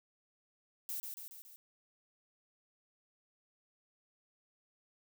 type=noise with echo; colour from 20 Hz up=violet; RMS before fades=-40 dBFS; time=0.89-1 s; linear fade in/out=0 ms; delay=140 ms; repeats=4; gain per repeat=-4 dB; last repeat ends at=1.56 s; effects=none